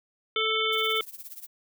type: harmonic tone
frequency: 440 Hz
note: A4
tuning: in tune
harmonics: 1 / 3 / 5 / 7 / 8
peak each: -30 / -30 / -30 / -30 / -30 dBFS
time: 0.36-1.01 s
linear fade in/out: 2 ms
type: noise with tremolo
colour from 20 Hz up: violet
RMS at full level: -39 dBFS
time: 0.72-1.47 s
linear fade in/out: 10 ms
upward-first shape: triangle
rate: 17 Hz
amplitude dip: 90%
effects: none